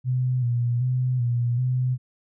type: tone with vibrato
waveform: sine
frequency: 123.47 Hz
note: B2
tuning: in tune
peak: -20 dBFS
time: 0.04-1.98 s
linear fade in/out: 50 ms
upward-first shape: square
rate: 1.3 Hz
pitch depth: 48 cents each way
effects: none